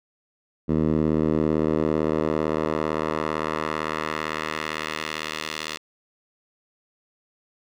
10% pulse tone with band-pass filter sweep, 77.78 Hz, D#2, in tune, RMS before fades -25 dBFS, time 0.68-5.78 s, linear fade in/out 20 ms, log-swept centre 230 to 3700 Hz, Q 0.91, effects none

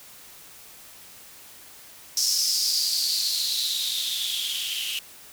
violet noise with band-pass filter sweep, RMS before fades -26 dBFS, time 2.17-4.99 s, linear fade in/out 2 ms, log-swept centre 5500 to 2900 Hz, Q 7.5, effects white hiss -47 dBFS RMS until 5.32 s

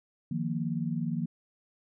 sine chord, Eb suspended second, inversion none, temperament just, 155.56 / 175.01 / 233.3 Hz, Eb3 / F3 / Bb3, 0 / +4 / +2 cents, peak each -33 dBFS, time 0.31-1.26 s, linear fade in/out 5 ms, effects none

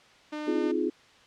sawtooth tone, 302 Hz, D4, 48 cents sharp, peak -29 dBFS, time 0.32-0.72 s, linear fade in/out 10 ms
sine chord, F minor seventh, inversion second, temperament just, 261.9 / 314.3 / 349.2 / 419.1 Hz, C4 / Eb4 / F4 / Ab4, +2 / +18 / 0 / +16 cents, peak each -32 / -30 / -29 / -31 dBFS, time 0.47-0.9 s, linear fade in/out 10 ms
effects white hiss -56 dBFS RMS until 1.26 s + low-pass 4000 Hz 12 dB/octave

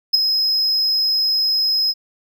triangle tone with ADSR envelope, 5110 Hz, D#8, 45 cents sharp, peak -6 dBFS, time 0.13-1.94 s, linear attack 15 ms, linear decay 12 ms, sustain -8 dB, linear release 40 ms, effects none

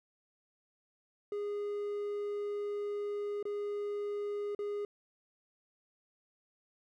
triangle tone with dropouts, 411.1 Hz, G#4, 18 cents flat, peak -32 dBFS, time 1.32-4.85 s, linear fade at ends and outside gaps 2 ms, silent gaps 3.428-3.453 / 4.549-4.59 s, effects none

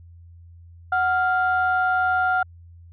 sine tone pair together, 740 / 1396.9 Hz, F#5 / F6, 0 / 0 cents, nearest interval major seventh, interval 1100 cents, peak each -20 dBFS, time 0.92-2.43 s, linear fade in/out 5 ms, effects tanh soft clip ceiling -11 dBFS + added 85 Hz sine -43 dBFS peak until 2.92 s

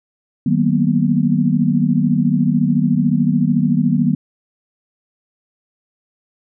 sine chord, B major seventh, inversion first, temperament equal with one note detuned, 155.56 / 188.99 / 233.1 / 246.9 Hz, D#3 / F#3 / A#3 / B3, 0 / +37 / 0 / 0 cents, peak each -18 dBFS, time 0.46-4.15 s, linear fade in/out 5 ms, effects none

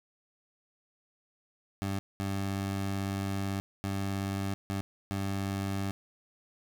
20% pulse tone bursts at uneven times, 98 Hz, G2, in tune, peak -26 dBFS, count 5, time 1.82-1.99 / 2.2-3.6 / 3.84-4.54 / 4.7-4.81 / 5.11-5.91 s, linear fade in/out 0 ms, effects none

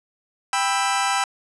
sawtooth chord, E minor, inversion first, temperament just, 791.1 / 988.9 / 1318.5 Hz, G5 / B5 / E6, +16 / +2 / 0 cents, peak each -19 / -21 / -21 dBFS, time 0.53-1.24 s, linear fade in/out 2 ms, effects resampled to 24000 Hz + 9-bit

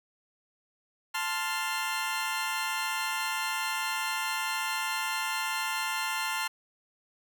20% pulse chord, F major, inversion first, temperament equal, 880 / 1046.5 / 1396.9 Hz, A5 / C6 / F6, 0 / 0 / 0 cents, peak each -29 dBFS, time 1.14-6.48 s, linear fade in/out 10 ms, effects none

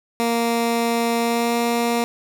15% pulse tone with pitch glide, 233.1 to 235.5 Hz, A#3 to A#3, 0 to +18 cents, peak -12 dBFS, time 0.2-2.04 s, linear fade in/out 0 ms, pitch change +18 cents, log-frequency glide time 1.18-1.57 s, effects none

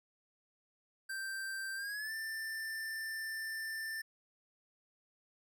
square tone with pitch glide, 1568 to 1780.5 Hz, G6 to A6, 0 to +20 cents, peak -39 dBFS, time 1.09-4.02 s, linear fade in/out 10 ms, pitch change +220 cents, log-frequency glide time 1.76-2.13 s, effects none

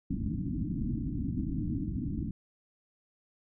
white low-pass noise, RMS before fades -33 dBFS, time 0.1-2.31 s, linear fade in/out 5 ms, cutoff 310 Hz, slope 96 dB/octave, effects none

